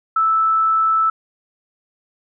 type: tone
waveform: sine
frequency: 1315 Hz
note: E6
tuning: 5 cents flat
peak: -13 dBFS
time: 0.16-1.1 s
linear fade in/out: 5 ms
effects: none